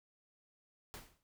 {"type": "noise with exponential decay", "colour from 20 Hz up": "pink", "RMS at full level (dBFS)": -45, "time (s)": [0.94, 1.23], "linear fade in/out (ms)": 0, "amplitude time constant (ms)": 63, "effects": ["noise-tail reverb RT60 0.1 s tail -26 dB re dry"]}